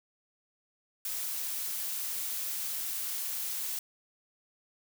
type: noise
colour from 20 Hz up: blue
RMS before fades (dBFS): -35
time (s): 1.05-3.79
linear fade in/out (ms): 2
effects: none